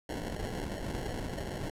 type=noise with sample-and-hold; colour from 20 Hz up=pink; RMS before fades=-37 dBFS; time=0.09-1.7 s; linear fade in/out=2 ms; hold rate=1225 Hz; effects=low-pass 12000 Hz 12 dB/octave